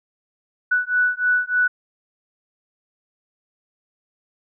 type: beating tone pair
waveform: sine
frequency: 1480 / 1483.3 Hz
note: F#6 / F#6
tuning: 0 / +4 cents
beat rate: 3.3 Hz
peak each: -20 / -20 dBFS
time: 0.71-1.68 s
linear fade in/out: 10 ms
effects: none